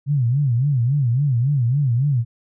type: tone with vibrato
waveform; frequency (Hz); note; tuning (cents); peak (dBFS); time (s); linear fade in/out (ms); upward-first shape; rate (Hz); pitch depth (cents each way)
sine; 130.81; C3; 0; -15; 0.06-2.25; 50; sine; 3.6; 210
effects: none